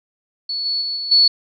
sine tone with level steps, 4419 Hz, C#8, 6 cents flat, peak -21 / -18 / -21 / -23 / -9 dBFS, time 0.49-1.28 s, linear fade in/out 5 ms, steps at 0.65 / 0.81 / 0.96 / 1.11 s, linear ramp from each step 10 ms, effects none

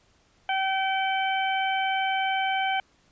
harmonic tone, 769 Hz, G5, 33 cents flat, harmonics 1 / 2 / 3 / 4, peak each -25 / -31 / -31 / -33 dBFS, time 0.49-2.8 s, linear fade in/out 2 ms, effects pink hiss -63 dBFS RMS until 3.11 s + resampled to 16000 Hz

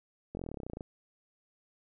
slowing click train, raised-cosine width 2 ms, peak -26 dBFS, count 17, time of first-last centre 0.35-0.808 s, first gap 21 ms, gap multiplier 1.04, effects none

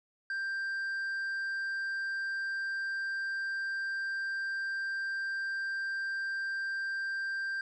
sine tone with tanh clipping, 1580 Hz, G6, 13 cents sharp, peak -33 dBFS, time 0.3-7.61 s, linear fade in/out 2 ms, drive 4 dB, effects none

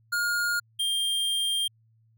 square tone pair in turn, 1423 / 3195 Hz, F6 / G7, +32 / +32 cents, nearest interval octave + major second, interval 1400 cents, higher second, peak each -25 dBFS, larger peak neither, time 0.12-0.6 / 0.79-1.68 s, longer second, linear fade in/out 10 ms, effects added 112 Hz sine -60 dBFS peak until 2.17 s

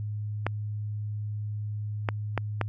clicks, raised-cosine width 0.5 ms, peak -11 dBFS, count 4, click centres 0.466 / 2.088 / 2.377 / 2.613 s, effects added 105 Hz sine -30 dBFS peak until 2.68 s

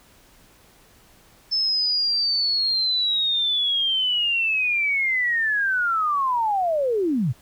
sine linear sweep, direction down, 5280 to 103.3 Hz, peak -19 dBFS, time 1.51-7.33 s, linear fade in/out 20 ms, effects pink hiss -54 dBFS RMS until 7.41 s

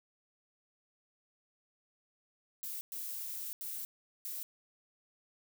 violet noise bursts at uneven times, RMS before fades -41 dBFS, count 4, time 2.63-2.81 / 2.92-3.53 / 3.61-3.85 / 4.25-4.43 s, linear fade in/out 0 ms, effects none

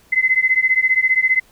sine beating tone pair, 2039 / 2054 Hz, C7 / C7, -45 / -33 cents, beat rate 15 Hz, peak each -16 dBFS, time 0.12-1.4 s, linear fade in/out 10 ms, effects pink hiss -53 dBFS RMS until 1.51 s

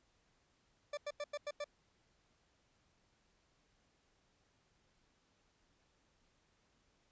40% pulse tone bursts, 586 Hz, D5, 4 cents flat, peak -38 dBFS, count 6, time 0.93-1.643 s, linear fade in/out 5 ms, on 43 ms, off 91 ms, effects pink hiss -75 dBFS RMS until 7.11 s + resampled to 16000 Hz

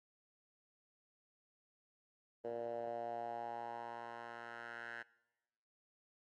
10% pulse tone with band-pass filter sweep, 117.6 Hz, A#2, 16 cents sharp, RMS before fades -45 dBFS, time 2.44-5.03 s, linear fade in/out 10 ms, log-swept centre 520 to 1600 Hz, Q 4.2, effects noise-tail reverb RT60 1.0 s tail -21 dB re dry + Opus 32 kbps

